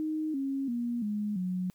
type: tone with pitch steps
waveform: sine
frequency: 311.1 / 272.4 / 238.5 / 208.8 / 182.86 Hz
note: D#4 / C#4 / A#3 / G#3 / F#3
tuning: 0 / -30 / +40 / +10 / -20 cents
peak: -29 dBFS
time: 0-1.7 s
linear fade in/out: 0 ms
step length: 340 ms
effects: white hiss -69 dBFS RMS until 1.74 s